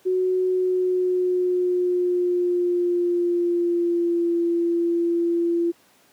sine tone with pitch glide, 369.5 to 340.8 Hz, F#4 to F4, -2 to -42 cents, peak -18 dBFS, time 0.05-5.72 s, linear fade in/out 20 ms, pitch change -140 cents, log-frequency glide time 0.46-4.36 s, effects pink hiss -57 dBFS RMS until 6.12 s + high-pass 200 Hz 12 dB/octave

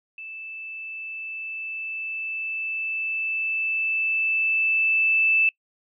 sine tone with level ramp, 2637 Hz, E7, in tune, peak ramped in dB -35 to -16 dBFS, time 0.18-5.49 s, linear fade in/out 2 ms, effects noise-tail reverb RT60 0.1 s tail -24 dB re dry

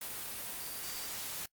sine tone in noise, 4699 Hz, D8, in tune, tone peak -49 dBFS, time 0.6-1.07 s, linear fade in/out 5 ms, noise white, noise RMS -41 dBFS, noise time 0.01-1.46 s, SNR -11 dB, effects noise-tail reverb RT60 0.1 s tail -23 dB re dry + Opus 32 kbps

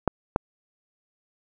clicks, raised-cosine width 1 ms, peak -6 dBFS, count 2, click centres 0.077 / 0.361 s, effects none

